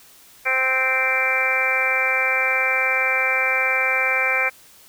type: harmonic tone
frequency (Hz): 260.9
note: C4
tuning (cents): -5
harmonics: 2 / 3 / 4 / 5 / 6 / 7 / 8 / 9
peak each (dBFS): -28 / -30 / -32 / -29 / -26 / -30 / -25 / -20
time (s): 0.45-4.5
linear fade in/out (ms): 20
effects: white hiss -49 dBFS RMS until 4.88 s